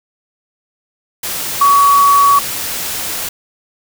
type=tone in noise; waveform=sine; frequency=1129 Hz; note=C#6; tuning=31 cents sharp; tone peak=-6 dBFS; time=1.61-2.39 s; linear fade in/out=5 ms; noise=white; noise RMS=-21 dBFS; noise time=1.23-3.29 s; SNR=+12 dB; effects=none